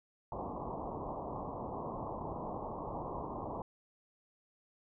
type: low-pass noise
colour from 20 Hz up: white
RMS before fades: -41 dBFS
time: 0.32-3.62 s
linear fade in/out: 2 ms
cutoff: 1100 Hz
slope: 96 dB/octave
effects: none